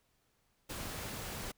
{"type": "noise", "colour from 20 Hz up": "pink", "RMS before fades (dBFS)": -42, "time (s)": [0.69, 1.52], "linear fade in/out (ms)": 10, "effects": ["pink hiss -75 dBFS RMS until 1.57 s"]}